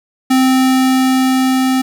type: tone with level ramp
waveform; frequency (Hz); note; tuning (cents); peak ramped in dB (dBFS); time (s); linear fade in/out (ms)
square; 260.4; C4; -8; -9 to -12; 0.3-1.82; 10
effects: 7-bit